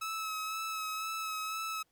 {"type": "tone with vibrato", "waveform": "sawtooth", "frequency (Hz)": 1294, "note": "E6", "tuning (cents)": -32, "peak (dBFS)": -31, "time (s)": [0.01, 1.83], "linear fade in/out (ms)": 10, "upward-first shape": "sine", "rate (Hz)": 2, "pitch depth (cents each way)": 23, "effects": ["pink hiss -75 dBFS RMS until 1.91 s", "MP3 96 kbps"]}